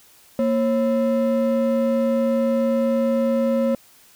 triangle ring-modulated tone, 387.3 Hz, G4, 21 cents flat, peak -12 dBFS, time 0.39-3.75 s, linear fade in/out 2 ms, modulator 155 Hz, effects white hiss -52 dBFS RMS until 4.15 s

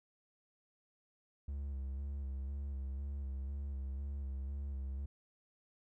triangle tone with vibrato, 68.6 Hz, C#2, 17 cents flat, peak -36 dBFS, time 1.48-5.06 s, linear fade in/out 5 ms, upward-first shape square, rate 2 Hz, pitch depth 37 cents each way, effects none

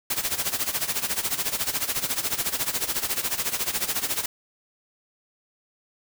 white noise with tremolo, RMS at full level -24 dBFS, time 0.1-4.26 s, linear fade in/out 5 ms, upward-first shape sine, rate 14 Hz, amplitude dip 80%, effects none

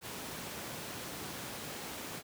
pink high-pass noise, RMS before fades -43 dBFS, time 0.01-2.23 s, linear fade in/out 50 ms, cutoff 120 Hz, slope 12 dB/octave, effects none

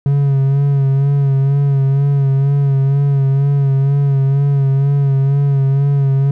triangle tone with vibrato, 138.59 Hz, C#3, in tune, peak -8 dBFS, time 0.06-6.31 s, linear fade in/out 2 ms, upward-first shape sine, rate 2.1 Hz, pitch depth 39 cents each way, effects none

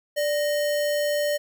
sine tone with sample-and-hold, 587.3 Hz, D5, in tune, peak -21 dBFS, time 0.16-1.38 s, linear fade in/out 20 ms, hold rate 2450 Hz, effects none

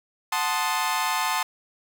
sawtooth chord, F# diminished seventh, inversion none, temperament equal, 740 / 880 / 1046.5 / 1244.5 Hz, F#5 / A5 / C6 / Eb6, 0 / 0 / 0 / 0 cents, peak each -28 / -23 / -24 / -27 dBFS, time 0.32-1.43 s, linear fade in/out 5 ms, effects none

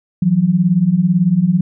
sine beating tone pair, 164.81 / 182.81 Hz, E3 / F#3, 0 / -21 cents, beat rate 18 Hz, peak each -15 / -12 dBFS, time 0.22-1.61 s, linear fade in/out 5 ms, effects none

